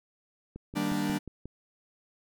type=click train; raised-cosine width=3 ms; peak=-28 dBFS; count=6; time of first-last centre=0.56-1.456 s; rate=5.58 Hz
type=chord; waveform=45% pulse; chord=Eb major seventh; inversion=none; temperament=equal with one note detuned; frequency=155.56 / 196 / 235.1 / 293.7 Hz; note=Eb3 / G3 / Bb3 / D4; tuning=0 / 0 / +15 / 0 cents; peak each=-37 / -32 / -36 / -31 dBFS; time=0.75-1.19 s; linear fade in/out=20 ms
effects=none